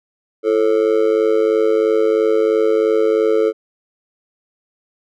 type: tone with amplitude modulation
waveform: triangle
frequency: 440 Hz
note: A4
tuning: in tune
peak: -6 dBFS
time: 0.43-3.53 s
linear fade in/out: 50 ms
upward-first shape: sine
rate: 103 Hz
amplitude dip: 95%
effects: none